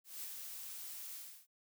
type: noise with ADSR envelope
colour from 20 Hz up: blue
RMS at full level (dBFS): -44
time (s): 0.04-1.47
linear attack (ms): 180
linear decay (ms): 69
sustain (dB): -3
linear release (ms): 330
effects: none